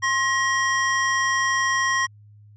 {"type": "tone pair together", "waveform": "square", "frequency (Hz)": [1065.2, 1898], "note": ["C6", "A#6"], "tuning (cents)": [31, 31], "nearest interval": "minor seventh", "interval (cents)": 1000, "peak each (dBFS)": [-24, -22], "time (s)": [0.02, 2.07], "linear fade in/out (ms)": 20, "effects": ["added 104 Hz sine -46 dBFS peak until 2.56 s", "resampled to 16000 Hz"]}